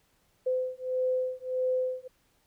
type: beating tone pair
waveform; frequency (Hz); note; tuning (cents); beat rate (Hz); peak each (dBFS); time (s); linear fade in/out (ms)
sine; 510 / 511.6; C5 / C5; -44 / -39; 1.6; -30; 0.46-2.08; 10
effects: pink hiss -69 dBFS RMS until 2.46 s